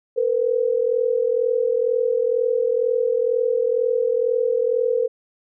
sine tone pair together, 458.4 / 500.5 Hz, A#4 / B4, -29 / +23 cents, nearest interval major second, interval 152 cents, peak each -20 dBFS, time 0.16-5.08 s, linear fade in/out 20 ms, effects none

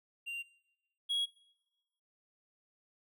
triangle tone pair in turn, 2775 / 3316 Hz, F7 / G#7, -12 / -3 cents, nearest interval minor third, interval 309 cents, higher second, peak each -36 / -29 dBFS, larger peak second, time 0.26-0.43 / 1.09-1.26 s, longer neither, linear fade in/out 20 ms, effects noise-tail reverb RT60 1.0 s tail -22 dB re dry

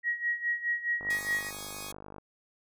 sine tone with tremolo, 1900 Hz, A#6, 33 cents sharp, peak -25 dBFS, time 0.03-1.51 s, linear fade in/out 50 ms, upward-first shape sine, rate 4.8 Hz, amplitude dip 80%
click train, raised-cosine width 1 ms, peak -30 dBFS, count 60, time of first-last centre 1.01-2.183 s, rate 50.3 Hz
5% pulse chord, Ab suspended fourth, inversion none, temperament equal, 830.6 / 1108.7 / 1244.5 Hz, Ab5 / Db6 / Eb6, 0 / 0 / 0 cents, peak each -34 / -32 / -31 dBFS, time 1.1-1.92 s, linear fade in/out 5 ms
effects none

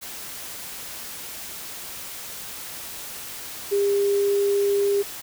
sine tone in noise, 402 Hz, G4, 44 cents sharp, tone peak -18 dBFS, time 3.71-5.03 s, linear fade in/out 20 ms, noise white, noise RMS -36 dBFS, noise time 0.01-5.22 s, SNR +15 dB, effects none

